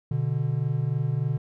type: tone pair together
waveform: triangle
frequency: 123.47 / 146.83 Hz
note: B2 / D3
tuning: 0 / 0 cents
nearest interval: minor third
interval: 300 cents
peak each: -24 dBFS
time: 0.11-1.38 s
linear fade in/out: 5 ms
effects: none